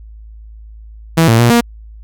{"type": "tone with pitch steps", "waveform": "sawtooth", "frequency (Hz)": [163.8, 114.1, 119.1, 236.3], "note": ["E3", "A#2", "A#2", "A#3"], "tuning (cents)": [-11, -37, 38, 24], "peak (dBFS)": -3, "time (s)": [1.17, 1.61], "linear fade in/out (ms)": 10, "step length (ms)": 110, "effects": ["added 54 Hz sine -32 dBFS peak until 2.03 s"]}